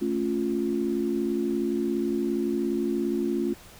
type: chord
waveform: sine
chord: A augmented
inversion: none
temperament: equal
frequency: 220 / 277.2 / 349.2 Hz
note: A3 / C#4 / E#4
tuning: 0 / 0 / 0 cents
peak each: -29 / -29 / -27 dBFS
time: 0.01-3.54 s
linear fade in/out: 10 ms
effects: pink hiss -49 dBFS RMS until 3.79 s